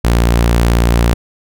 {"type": "tone", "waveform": "sawtooth", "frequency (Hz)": 58.27, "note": "A#1", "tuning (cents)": 0, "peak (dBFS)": -5, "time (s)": [0.04, 1.14], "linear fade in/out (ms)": 10, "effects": []}